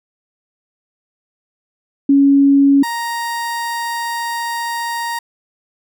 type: tone pair in turn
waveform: sine / 30% pulse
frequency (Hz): 278.5 / 934.8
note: C#4 / A#5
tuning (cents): +8 / +5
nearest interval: octave + major sixth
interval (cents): 2097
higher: second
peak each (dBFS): -7 / -17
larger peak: first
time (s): 2.09-2.83 / 2.83-5.19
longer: second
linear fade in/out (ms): 5
effects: none